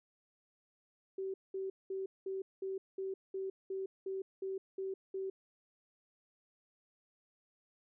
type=tone bursts; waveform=sine; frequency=383.8 Hz; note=G4; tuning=37 cents flat; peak=-36 dBFS; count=12; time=1.18-5.3 s; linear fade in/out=5 ms; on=160 ms; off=200 ms; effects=none